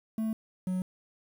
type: tone pair in turn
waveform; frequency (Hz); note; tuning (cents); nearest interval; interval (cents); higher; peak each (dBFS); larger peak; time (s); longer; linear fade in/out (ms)
triangle; 220.5 / 184.3; A3 / F#3; +4 / -7; minor third; 311; first; -26; neither; 0.18-0.33 / 0.67-0.82; neither; 2
effects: 9-bit